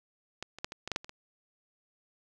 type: clicks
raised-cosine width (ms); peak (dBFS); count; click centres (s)
0.2; -20 / -27 / -15 / -23 / -20 / -14 / -12 / -28 / -27; 9; 0.426 / 0.586 / 0.645 / 0.721 / 0.876 / 0.917 / 0.961 / 1.045 / 1.094
effects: none